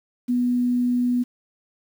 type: tone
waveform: sine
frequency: 245.7 Hz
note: B3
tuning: 9 cents flat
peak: -18 dBFS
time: 0.28-1.24 s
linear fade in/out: 20 ms
effects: 8-bit